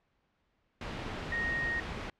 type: tone in noise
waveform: sine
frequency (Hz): 1864.7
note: A#6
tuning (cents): 0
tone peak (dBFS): -30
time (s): 1.32-1.8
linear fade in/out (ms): 2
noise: pink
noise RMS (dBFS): -38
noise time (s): 0.81-2.1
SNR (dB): +5
effects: pink hiss -75 dBFS RMS until 2.19 s + low-pass 3000 Hz 12 dB/octave